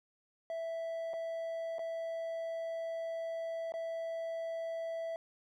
triangle tone with dropouts, 659.3 Hz, E5, in tune, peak -34 dBFS, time 0.5-5.16 s, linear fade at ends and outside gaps 1 ms, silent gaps 1.134-1.138 / 1.784-1.792 / 3.721-3.739 s, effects none

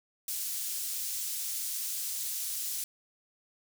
pink high-pass noise, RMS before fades -35 dBFS, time 0.28-2.84 s, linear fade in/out 2 ms, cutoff 6800 Hz, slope 12 dB/octave, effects none

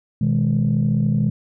sine chord, G# minor, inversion first, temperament equal with one note detuned, 123.47 / 157.46 / 207.7 Hz, B2 / D#3 / G#3, 0 / +21 / 0 cents, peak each -19 dBFS, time 0.21-1.3 s, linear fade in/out 5 ms, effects tanh soft clip ceiling -10 dBFS

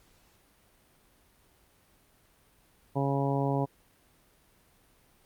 harmonic tone, 138.59 Hz, C#3, in tune, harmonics 1 / 2 / 3 / 4 / 5 / 6 / 7, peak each -29 / -32 / -34 / -35 / -36 / -37 / -37 dBFS, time 2.95-3.66 s, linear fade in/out 20 ms, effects pink hiss -64 dBFS RMS until 5.25 s + Opus 48 kbps

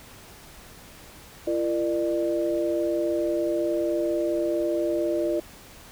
sine tone cluster, 340.1 / 464.6 / 599 Hz, F4 / A#4 / D5, -46 / -6 / +34 cents, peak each -25 / -32 / -26 dBFS, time 1.47-5.4 s, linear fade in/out 5 ms, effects pink hiss -47 dBFS RMS until 5.91 s

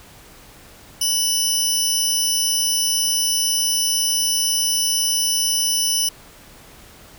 20% pulse tone pair together, 2960 / 5274 Hz, F#7 / E8, 0 / 0 cents, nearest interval minor seventh, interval 1000 cents, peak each -15 dBFS, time 1.01-6.09 s, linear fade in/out 5 ms, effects pink hiss -45 dBFS RMS until 7.18 s

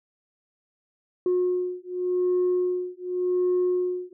sine beating tone pair, 361.1 / 361.98 Hz, F#4 / F#4, -42 / -38 cents, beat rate 0.88 Hz, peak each -24 dBFS, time 1.26-4.13 s, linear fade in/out 2 ms, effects tanh soft clip ceiling -17 dBFS

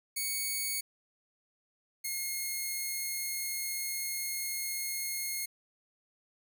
5% pulse tone pair in turn, 2230 / 2153 Hz, C#7 / C7, +10 / +49 cents, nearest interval minor second, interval 61 cents, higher first, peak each -22 / -23 dBFS, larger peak first, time 0.16-0.81 / 2.04-5.46 s, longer second, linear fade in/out 10 ms, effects none

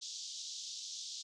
white band-pass noise, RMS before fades -45 dBFS, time 0.01-1.23 s, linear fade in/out 20 ms, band 3400 to 6700 Hz, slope 48 dB/octave, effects none

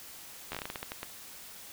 slowing click train, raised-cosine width 0.3 ms, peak -20 dBFS, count 12, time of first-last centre 0.52-1.031 s, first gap 12 ms, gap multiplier 1.25, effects white hiss -48 dBFS RMS until 1.72 s

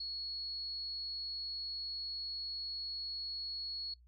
sine tone, 4350 Hz, C#8, 33 cents flat, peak -38 dBFS, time 0-3.94 s, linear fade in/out 5 ms, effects noise-tail reverb RT60 0.1 s tail -18 dB re dry + added 60 Hz sine -59 dBFS peak until 4.07 s

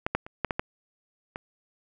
clicks, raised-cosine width 0.5 ms, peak -11 / -9 / -26 / -10 / -12 / -11 / -19 dBFS, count 7, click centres 0.065 / 0.15 / 0.265 / 0.447 / 0.508 / 0.595 / 1.359 s, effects none

